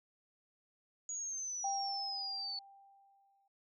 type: exponential sweep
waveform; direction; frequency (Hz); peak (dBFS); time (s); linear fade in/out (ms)
sine; down; 6810 to 4435; -38; 1.09-2.59; 2
type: tone with exponential decay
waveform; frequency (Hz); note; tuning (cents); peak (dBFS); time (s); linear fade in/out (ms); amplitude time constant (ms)
sine; 790; G5; +13; -33; 1.64-3.48; 5; 400
effects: none